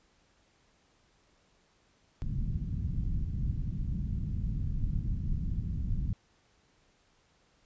pink low-pass noise, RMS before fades -32 dBFS, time 2.22-6.13 s, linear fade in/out 0 ms, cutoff 180 Hz, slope 24 dB/octave, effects pink hiss -68 dBFS RMS until 7.65 s + resampled to 16000 Hz

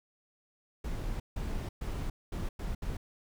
brown noise bursts at uneven times, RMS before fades -35 dBFS, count 6, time 0.84-1.2 / 1.36-1.69 / 1.81-2.1 / 2.32-2.49 / 2.59-2.75 / 2.82-2.97 s, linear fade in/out 5 ms, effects none

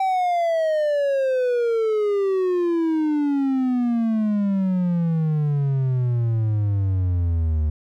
triangle exponential sweep, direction down, 775 to 75 Hz, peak -16 dBFS, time 0-7.7 s, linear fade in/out 5 ms, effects none

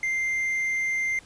triangle tone, 2093 Hz, C7, in tune, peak -22 dBFS, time 0.03-1.19 s, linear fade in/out 2 ms, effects pink hiss -52 dBFS RMS until 1.25 s + resampled to 22050 Hz

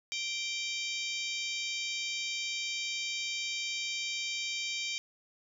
harmonic tone with a mistuned harmonic, 784 Hz, G5, in tune, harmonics 3 / 4 / 5 / 6 / 7 / 8 / 9, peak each -37 / -39 / -41 / -43 / -44 / -45 / -46 dBFS, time 0.12-4.98 s, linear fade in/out 0 ms, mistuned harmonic 5, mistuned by -77 cents, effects 11-bit

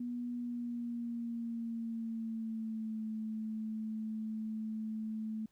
sine tone with pitch glide, 242.4 to 218.5 Hz, B3 to A3, -32 to -12 cents, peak -36 dBFS, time 0-5.46 s, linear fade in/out 5 ms, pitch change -180 cents, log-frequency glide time 0.34-3.03 s, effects pink hiss -75 dBFS RMS until 5.51 s

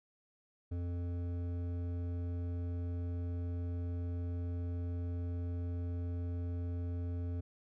sine tone with hard clipping, 87.31 Hz, F2, in tune, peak -37 dBFS, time 0.71-7.41 s, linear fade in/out 10 ms, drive 11 dB, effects none

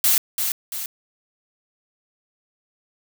blue noise with echo, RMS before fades -17 dBFS, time 0.04-0.18 s, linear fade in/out 2 ms, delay 340 ms, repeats 2, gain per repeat -6 dB, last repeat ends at 0.86 s, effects none

